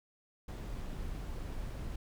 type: noise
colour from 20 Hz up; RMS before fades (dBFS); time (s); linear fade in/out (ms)
brown; -40; 0.48-1.96; 5
effects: none